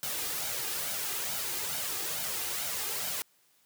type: noise with flanger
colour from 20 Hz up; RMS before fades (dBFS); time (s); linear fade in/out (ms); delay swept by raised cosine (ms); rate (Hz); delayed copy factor
white; -34; 0.03-3.22; 0; 1.3 to 2.5; 2.3; +0.55
effects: white hiss -67 dBFS RMS until 3.65 s + high-pass 100 Hz 12 dB/octave